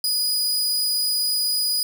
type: tone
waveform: sawtooth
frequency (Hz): 4938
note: D#8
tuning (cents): -14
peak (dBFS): -17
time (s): 0.04-1.83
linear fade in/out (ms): 2
effects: none